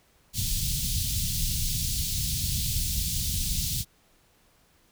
pink band-stop noise, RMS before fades -28 dBFS, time 0.33-3.85 s, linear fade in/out 50 ms, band 160 to 3600 Hz, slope 24 dB/octave, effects pink hiss -63 dBFS RMS until 4.91 s

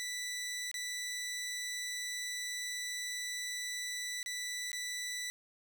15% pulse tone with dropouts, 1975.5 Hz, B6, in tune, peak -31 dBFS, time 0-5.3 s, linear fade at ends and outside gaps 0 ms, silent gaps 0.714-0.742 / 4.229-4.261 / 4.717-4.73 s, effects none

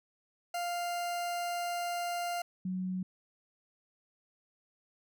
40% pulse / sine tone pair in turn, 698.5 / 185.01 Hz, F5 / F#3, 0 / 0 cents, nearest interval octave + major seventh, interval 2300 cents, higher first, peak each -32 / -32 dBFS, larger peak neither, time 0.54-2.42 / 2.65-3.03 s, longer first, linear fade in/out 5 ms, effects none

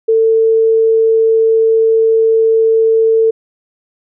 sine tone, 447.6 Hz, A4, 30 cents sharp, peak -7 dBFS, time 0.08-3.31 s, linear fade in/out 10 ms, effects none

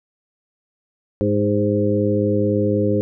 harmonic tone with a mistuned harmonic, 103.83 Hz, G#2, in tune, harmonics 1 / 2 / 3 / 4 / 5, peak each -22 / -22 / -22 / -22 / -22 dBFS, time 1.21-3.01 s, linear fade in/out 0 ms, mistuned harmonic 4, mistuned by -25 cents, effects none

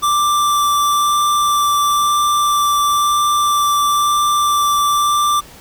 square tone with vibrato, 1174.7 Hz, D6, in tune, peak -13 dBFS, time 0.02-5.41 s, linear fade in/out 20 ms, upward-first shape sine, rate 1 Hz, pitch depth 8 cents each way, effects pink hiss -40 dBFS RMS until 5.6 s

